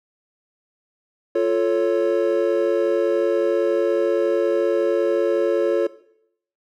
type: chord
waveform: triangle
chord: F augmented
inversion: none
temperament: equal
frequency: 349.2 / 440 / 554.4 Hz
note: F4 / A4 / C#5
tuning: 0 / 0 / 0 cents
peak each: -19 dBFS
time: 1.35-5.87 s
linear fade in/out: 5 ms
effects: noise-tail reverb RT60 0.7 s tail -17 dB re dry